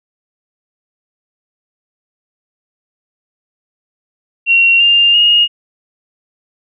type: tone with pitch steps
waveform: sine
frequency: 2742 / 2800 / 2858 Hz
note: F7 / F7 / F7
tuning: -32 / +4 / +39 cents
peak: -6 dBFS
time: 4.46-5.48 s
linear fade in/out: 50 ms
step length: 340 ms
effects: none

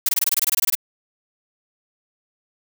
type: noise bursts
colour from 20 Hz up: blue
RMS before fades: -18 dBFS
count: 14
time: 0.06-0.752 s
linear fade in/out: 5 ms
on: 29 ms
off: 22 ms
effects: none

